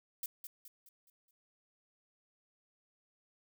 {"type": "noise with echo", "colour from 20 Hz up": "violet", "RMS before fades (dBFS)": -39, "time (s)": [0.23, 0.26], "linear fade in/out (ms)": 2, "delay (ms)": 210, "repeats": 5, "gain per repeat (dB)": -7, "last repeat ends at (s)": 1.31, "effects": []}